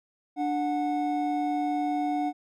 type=tone pair together; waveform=triangle; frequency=295.1 / 732.9 Hz; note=D4 / F#5; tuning=+8 / -17 cents; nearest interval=octave + major third; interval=1575 cents; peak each=-26 dBFS; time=0.36-2.33 s; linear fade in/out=50 ms; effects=none